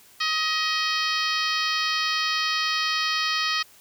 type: harmonic tone with a mistuned harmonic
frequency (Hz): 630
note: D#5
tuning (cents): +21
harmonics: 2 / 3 / 4 / 5 / 6 / 7 / 8 / 9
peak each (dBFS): -28 / -29 / -31 / -31 / -34 / -30 / -31 / -38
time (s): 0.2-3.63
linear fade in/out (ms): 10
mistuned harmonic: 6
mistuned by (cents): +20
effects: white hiss -53 dBFS RMS until 3.8 s